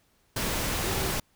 sine tone in noise, 382.8 Hz, G4, 41 cents flat, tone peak -36 dBFS, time 0.86-1.12 s, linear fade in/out 5 ms, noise pink, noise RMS -29 dBFS, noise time 0.36-1.2 s, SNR -10 dB, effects pink hiss -67 dBFS RMS until 1.35 s

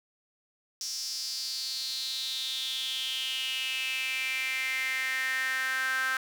sawtooth tone with high-pass filter sweep, 261.6 Hz, C4, in tune, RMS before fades -32 dBFS, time 0.81-6.17 s, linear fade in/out 2 ms, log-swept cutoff 5500 to 1500 Hz, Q 6.5, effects none

